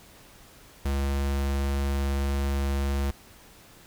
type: tone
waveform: square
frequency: 69.3 Hz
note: C#2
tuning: in tune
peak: -25 dBFS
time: 0.85-3.11 s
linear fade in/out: 5 ms
effects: pink hiss -52 dBFS RMS until 3.86 s